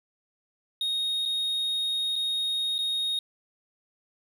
triangle tone with dropouts, 3729 Hz, A#7, in tune, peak -24 dBFS, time 0.81-3.19 s, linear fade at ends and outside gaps 2 ms, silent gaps 1.254-1.258 / 2.157-2.161 / 2.782-2.788 s, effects none

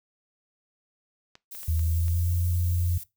clicks, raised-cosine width 0.2 ms, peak -29 dBFS, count 5, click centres 1.354 / 1.55 / 1.632 / 1.794 / 2.082 s
violet noise, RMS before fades -40 dBFS, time 1.51-3.04 s, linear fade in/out 10 ms
sine tone with pitch glide, 80.6 to 87.39 Hz, E2 to F2, -38 to +2 cents, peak -22 dBFS, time 1.68-2.98 s, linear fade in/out 5 ms, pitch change +140 cents, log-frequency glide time 1.8-2.32 s
effects noise-tail reverb RT60 0.2 s tail -20 dB re dry

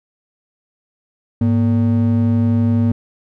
triangle ring-modulated tone, 170 Hz, F3, 46 cents flat, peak -7 dBFS, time 1.41-2.92 s, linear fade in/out 5 ms, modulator 66 Hz, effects none

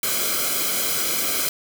white noise with comb filter, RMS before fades -23 dBFS, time 0.03-1.49 s, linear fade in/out 2 ms, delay 1.1 ms, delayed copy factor -0.8, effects none

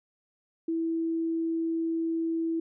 sine tone, 328.4 Hz, E4, 6 cents flat, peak -26 dBFS, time 0.68-2.6 s, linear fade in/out 5 ms, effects none

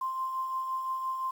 sine tone with tremolo, 1046.5 Hz, C6, in tune, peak -28 dBFS, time 0.01-1.31 s, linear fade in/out 5 ms, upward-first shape triangle, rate 5.8 Hz, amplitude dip 45%, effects 9-bit

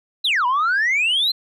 sine exponential two-way sweep, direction down then up, 4200 to 951 to 4200 Hz, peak -14 dBFS, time 0.24-1.32 s, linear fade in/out 10 ms, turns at 0.46 s, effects tanh soft clip ceiling -14 dBFS

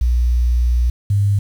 sine tone pair in turn, 60.1 / 100.8 Hz, B1 / G2, -46 / +49 cents, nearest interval major sixth, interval 895 cents, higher second, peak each -12 dBFS, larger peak neither, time 0.01-0.9 / 1.1-1.39 s, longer first, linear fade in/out 5 ms, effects 7-bit

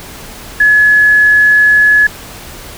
sine tone, 1700 Hz, G#6, 40 cents sharp, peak -4 dBFS, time 0.6-2.07 s, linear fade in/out 5 ms, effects pink hiss -30 dBFS RMS until 2.77 s

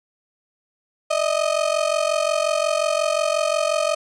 35% pulse ring-modulated tone, 622.3 Hz, D#5, in tune, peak -14 dBFS, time 1.1-3.95 s, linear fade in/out 10 ms, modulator 22.8 Hz, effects resampled to 22050 Hz + 9-bit

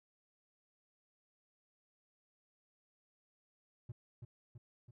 triangle tone with echo, 119.1 Hz, A#2, 38 cents sharp, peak -40 dBFS, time 3.89-3.92 s, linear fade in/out 5 ms, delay 330 ms, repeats 3, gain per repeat -4 dB, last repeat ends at 4.91 s, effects none

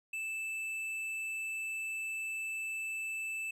sine tone with tanh clipping, 2637 Hz, E7, in tune, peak -37 dBFS, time 0.13-3.51 s, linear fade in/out 5 ms, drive 9 dB, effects none

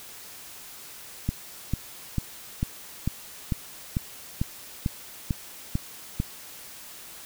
click train, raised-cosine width 5 ms, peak -12 dBFS, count 12, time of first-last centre 1.29-6.201 s, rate 2.24 Hz, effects white hiss -44 dBFS RMS until 7.25 s

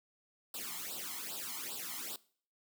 white noise with flanger, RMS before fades -42 dBFS, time 0.54-2.16 s, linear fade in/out 2 ms, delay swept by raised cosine 0.23 to 0.98 ms, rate 2.5 Hz, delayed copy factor +1, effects noise-tail reverb RT60 0.5 s tail -21 dB re dry + high-pass 200 Hz 12 dB/octave

